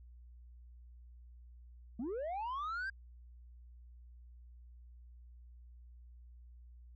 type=linear sweep; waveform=sine; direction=up; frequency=210 to 1613 Hz; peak=-34 dBFS; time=1.99-2.9 s; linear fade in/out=5 ms; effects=tanh soft clip ceiling -36 dBFS + added 60 Hz sine -53 dBFS peak until 6.95 s